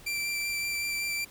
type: tone with vibrato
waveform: sawtooth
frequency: 2349 Hz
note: D7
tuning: in tune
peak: -26 dBFS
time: 0.06-1.25 s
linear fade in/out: 10 ms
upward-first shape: sine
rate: 5.3 Hz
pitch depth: 11 cents each way
effects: pink hiss -52 dBFS RMS until 1.3 s